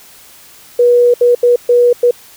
sine tone bursts at uneven times, 484.5 Hz, B4, 33 cents flat, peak -5 dBFS, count 5, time 0.79-1.14 / 1.21-1.35 / 1.43-1.56 / 1.69-1.93 / 2.03-2.11 s, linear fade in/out 5 ms, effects white hiss -40 dBFS RMS until 2.36 s

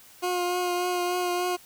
20% pulse tone with vibrato, 357.1 Hz, F4, 39 cents sharp, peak -20 dBFS, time 0.22-1.57 s, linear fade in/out 20 ms, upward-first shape triangle, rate 3.4 Hz, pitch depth 21 cents each way, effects white hiss -52 dBFS RMS until 1.65 s

